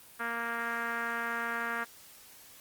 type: tone with low-pass filter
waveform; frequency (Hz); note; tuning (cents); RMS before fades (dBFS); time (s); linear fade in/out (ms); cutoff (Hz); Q
5% pulse; 233.1; A#3; 0; -34; 0.19-1.85; 20; 1600; 3.1
effects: white hiss -54 dBFS RMS until 2.6 s + Opus 32 kbps